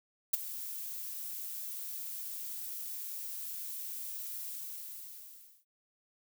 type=noise with ADSR envelope; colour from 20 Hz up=violet; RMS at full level=-26 dBFS; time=0.33-5.65 s; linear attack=8 ms; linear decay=19 ms; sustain=-15 dB; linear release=1200 ms; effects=none